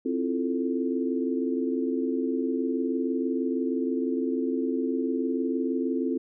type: chord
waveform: sine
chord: F major seventh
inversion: second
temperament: equal with one note detuned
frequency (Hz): 263.1 / 329.6 / 349.2 / 440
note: C4 / E4 / F4 / A4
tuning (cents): +10 / 0 / 0 / 0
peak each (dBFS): -27 / -32 / -32 / -32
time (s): 0.05-6.18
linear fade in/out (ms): 10
effects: none